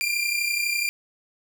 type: tone pair together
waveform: sawtooth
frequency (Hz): 2370 / 2402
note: D7 / D7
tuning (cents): +15 / +38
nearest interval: unison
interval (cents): 23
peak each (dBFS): -23 / -22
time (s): 0.01-0.89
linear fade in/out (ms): 0
effects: none